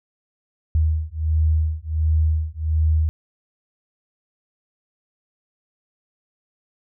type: beating tone pair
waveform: sine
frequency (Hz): 77.9 / 79.3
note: D#2 / D#2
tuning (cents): +3 / +33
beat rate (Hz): 1.4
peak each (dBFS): -20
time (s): 0.75-3.09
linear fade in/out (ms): 0
effects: none